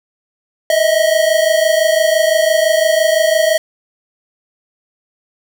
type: tone pair together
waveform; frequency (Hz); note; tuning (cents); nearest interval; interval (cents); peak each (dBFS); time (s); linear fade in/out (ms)
square; 624.1 / 650; D#5 / E5; +5 / -24; minor second; 71; -14; 0.7-3.58; 2
effects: none